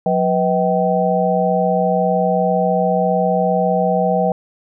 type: tone cluster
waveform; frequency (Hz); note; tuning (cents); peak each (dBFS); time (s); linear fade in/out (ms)
sine; 181.3 / 494.1 / 636 / 771; F#3 / B4 / D#5 / G5; -35 / +1 / +38 / -29; -19; 0.06-4.32; 2
effects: none